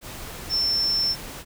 sine tone in noise, 5370 Hz, E8, 31 cents sharp, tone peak -20 dBFS, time 0.49-1.16 s, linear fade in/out 50 ms, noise pink, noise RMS -37 dBFS, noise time 0.01-1.45 s, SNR +14 dB, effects none

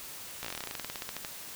slowing click train, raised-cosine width 0.2 ms, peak -19 dBFS, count 21, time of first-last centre 0.43-1.249 s, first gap 16 ms, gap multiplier 1.09, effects white hiss -44 dBFS RMS until 1.55 s

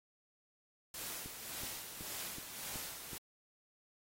white noise with tremolo, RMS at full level -43 dBFS, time 0.94-3.18 s, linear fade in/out 2 ms, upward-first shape sine, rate 1.8 Hz, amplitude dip 50%
click train, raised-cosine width 3 ms, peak -37 dBFS, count 6, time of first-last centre 1.26-3.133 s, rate 2.67 Hz
effects AAC 48 kbps

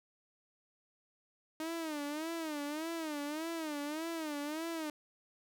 sawtooth tone with vibrato, 310 Hz, D#4, 6 cents flat, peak -33 dBFS, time 1.6-4.9 s, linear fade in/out 2 ms, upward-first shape sine, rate 1.7 Hz, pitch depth 130 cents each way, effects none

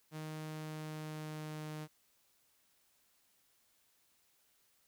sawtooth tone with pitch glide, 155.56 to 153.68 Hz, D#3 to D#3, 0 to -21 cents, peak -38 dBFS, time 0.11-1.88 s, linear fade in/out 50 ms, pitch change -21 cents, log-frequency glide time 0.42-1.69 s, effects white hiss -73 dBFS RMS until 4.87 s

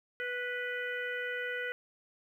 harmonic tone with a mistuned harmonic, 492.2 Hz, B4, 6 cents flat, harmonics 1 / 3 / 4 / 5 / 6, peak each -39 / -37 / -39 / -47 / -49 dBFS, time 0.2-1.72 s, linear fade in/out 0 ms, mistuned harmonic 6, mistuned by +28 cents, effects 11-bit

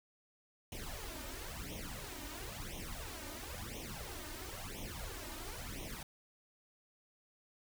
pink noise with flanger, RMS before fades -45 dBFS, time 0.72-6.03 s, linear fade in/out 2 ms, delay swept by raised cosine 0.32 to 3.32 ms, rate 0.98 Hz, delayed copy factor +0.85, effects none

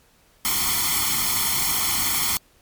white noise with comb filter, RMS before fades -22 dBFS, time 0.45-2.37 s, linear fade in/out 0 ms, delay 0.92 ms, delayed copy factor +0.9, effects pink hiss -58 dBFS RMS until 2.61 s + MP3 96 kbps

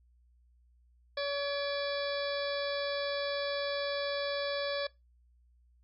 harmonic tone with a mistuned harmonic, 567 Hz, C#5, 39 cents sharp, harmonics 1 / 2 / 3 / 4 / 6 / 7 / 8 / 9, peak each -33 / -42 / -40 / -45 / -43 / -45 / -44 / -47 dBFS, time 1.17-4.87 s, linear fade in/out 5 ms, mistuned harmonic 4, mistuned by +65 cents, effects noise-tail reverb RT60 0.2 s tail -21 dB re dry + added 60 Hz sine -62 dBFS peak until 5.83 s

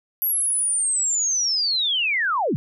sine linear sweep, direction down, 11760 to 98 Hz, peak -19 dBFS, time 0.22-2.56 s, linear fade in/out 0 ms, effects none

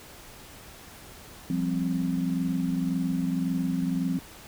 sine chord, F suspended second, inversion none, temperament just, 174.61 / 196.44 / 261.9 Hz, F3 / G3 / C4, 0 / +4 / +2 cents, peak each -28 / -32 / -28 dBFS, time 1.5-4.19 s, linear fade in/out 2 ms, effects pink hiss -47 dBFS RMS until 4.47 s

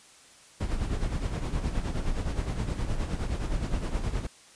brown noise with tremolo, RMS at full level -27 dBFS, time 0.6-4.27 s, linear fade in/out 10 ms, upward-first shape sine, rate 9.6 Hz, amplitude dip 60%, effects white hiss -54 dBFS RMS until 4.55 s + resampled to 22050 Hz

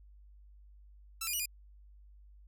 5% pulse tone with pitch steps, 1329 / 2436 / 2918 / 2438 Hz, E6 / D#7 / F#7 / D#7, +14 / -37 / -25 / -36 cents, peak -24 dBFS, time 1.21-1.458 s, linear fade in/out 5 ms, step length 62 ms, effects added 50 Hz sine -54 dBFS peak until 2.47 s

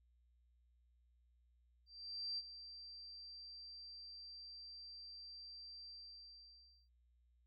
sine tone with ADSR envelope, 4699 Hz, D8, in tune, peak -39 dBFS, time 1.86-6.89 s, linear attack 520 ms, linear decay 37 ms, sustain -12 dB, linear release 1000 ms, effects added 60 Hz sine -70 dBFS peak until 7.46 s

